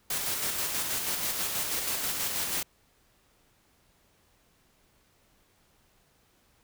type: noise with tremolo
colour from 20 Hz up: white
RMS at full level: -30 dBFS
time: 0.1-2.63 s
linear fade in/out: 5 ms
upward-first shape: square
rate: 6.2 Hz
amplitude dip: 30%
effects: pink hiss -66 dBFS RMS until 6.63 s